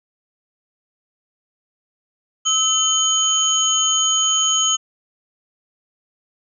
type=tone cluster; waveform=sine; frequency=1286 / 3071 / 6670 Hz; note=E6 / G7 / G#8; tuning=-43 / -36 / +7 cents; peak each=-25 / -18 / -18 dBFS; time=2.45-4.77 s; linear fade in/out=20 ms; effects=none